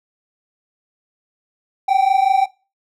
triangle tone pair together, 761 / 786.5 Hz, F#5 / G5, +48 / +6 cents, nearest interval minor second, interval 58 cents, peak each -14 / -13 dBFS, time 1.88-2.46 s, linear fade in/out 10 ms, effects noise-tail reverb RT60 0.3 s tail -20 dB re dry

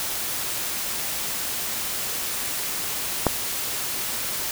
click, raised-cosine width 1 ms, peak -3 dBFS, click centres 3.267 s, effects white hiss -28 dBFS RMS until 4.51 s

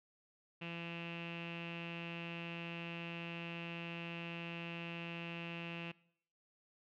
sawtooth tone with low-pass filter, 169.2 Hz, E3, 45 cents sharp, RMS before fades -45 dBFS, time 0.61-5.92 s, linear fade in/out 10 ms, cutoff 2700 Hz, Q 9.1, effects noise-tail reverb RT60 0.7 s tail -22 dB re dry

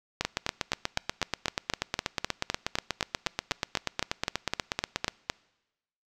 two click trains, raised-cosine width 0.2 ms, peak -9 / -9 dBFS, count 41 / 21, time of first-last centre 0.25-5.081 / 0.21-5.299 s, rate 8.28 / 3.93 Hz, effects noise-tail reverb RT60 1.0 s tail -24 dB re dry

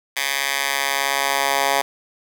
10% pulse tone with high-pass filter sweep, 138.59 Hz, C#3, in tune, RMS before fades -21 dBFS, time 0.16-1.82 s, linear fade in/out 10 ms, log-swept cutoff 1900 to 820 Hz, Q 1.1, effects none

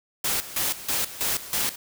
white noise with tremolo, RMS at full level -25 dBFS, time 0.24-1.76 s, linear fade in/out 5 ms, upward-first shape square, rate 3.1 Hz, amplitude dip 80%, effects none

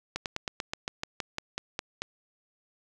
slowing click train, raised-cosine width 0.2 ms, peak -14 dBFS, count 13, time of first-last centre 0.16-2.02 s, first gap 98 ms, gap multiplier 1.08, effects none

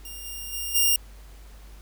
5% pulse tone with level steps, 2806 Hz, F7, 8 cents sharp, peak -28 / -25 / -20 / -9 dBFS, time 0.05-0.96 s, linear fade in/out 2 ms, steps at 0.24 / 0.52 / 0.74 s, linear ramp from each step 20 ms, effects added 50 Hz sine -43 dBFS peak until 1.81 s + pink hiss -54 dBFS RMS until 1.81 s

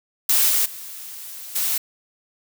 blue noise with level steps, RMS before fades -17 / -19 / -36 / -22 dBFS, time 0.29-1.78 s, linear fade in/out 5 ms, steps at 0.49 / 0.65 / 1.55 s, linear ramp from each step 10 ms, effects none

